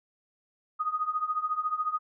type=tone with tremolo; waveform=sine; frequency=1244.5 Hz; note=D#6; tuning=in tune; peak=-23 dBFS; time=0.79-1.99 s; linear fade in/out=20 ms; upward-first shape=triangle; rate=14 Hz; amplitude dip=90%; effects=none